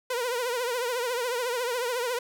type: tone with vibrato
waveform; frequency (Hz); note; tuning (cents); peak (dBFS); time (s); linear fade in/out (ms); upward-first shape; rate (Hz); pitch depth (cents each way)
sawtooth; 488.1; B4; -20; -23; 0.1-2.19; 5; triangle; 14; 110
effects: none